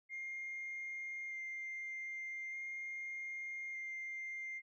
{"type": "tone with vibrato", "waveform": "sine", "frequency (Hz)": 2111, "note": "C7", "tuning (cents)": 15, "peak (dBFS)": -40, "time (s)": [0.09, 4.62], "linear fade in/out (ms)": 50, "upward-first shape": "square", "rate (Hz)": 0.41, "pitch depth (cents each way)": 8, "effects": ["tanh soft clip ceiling -38 dBFS"]}